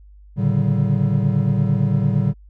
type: tone cluster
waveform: triangle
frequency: 111.6 / 139.3 / 148.1 / 190.9 Hz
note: A2 / C#3 / D3 / G3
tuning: +25 / +9 / +15 / -46 cents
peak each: -19 dBFS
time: 0.36-2.34 s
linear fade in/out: 50 ms
effects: added 50 Hz sine -42 dBFS peak until 2.49 s